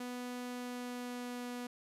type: tone with pitch glide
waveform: sawtooth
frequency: 246.9 to 244.9 Hz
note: B3 to B3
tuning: 0 to -14 cents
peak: -36 dBFS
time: 0-1.67 s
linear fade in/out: 5 ms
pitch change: -14 cents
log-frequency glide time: 0.47-1.47 s
effects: resampled to 32000 Hz